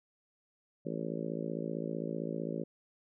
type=harmonic tone; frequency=55.5 Hz; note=A1; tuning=16 cents sharp; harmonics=3 / 4 / 5 / 6 / 7 / 8 / 9 / 10; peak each=-40 / -41 / -42 / -43 / -43 / -44 / -45 / -45 dBFS; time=0.85-2.64 s; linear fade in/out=10 ms; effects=none